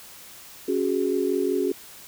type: chord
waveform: sine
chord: C# suspended fourth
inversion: none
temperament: equal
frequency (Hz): 277.2 / 370 / 415.3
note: C#4 / F#4 / G#4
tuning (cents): 0 / 0 / 0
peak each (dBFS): -27 / -24 / -26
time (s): 0.68-1.72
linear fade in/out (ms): 5
effects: white hiss -45 dBFS RMS until 2.07 s